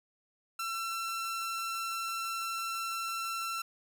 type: tone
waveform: sawtooth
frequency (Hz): 1347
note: E6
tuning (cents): +37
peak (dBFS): -30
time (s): 0.59-3.62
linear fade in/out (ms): 5
effects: none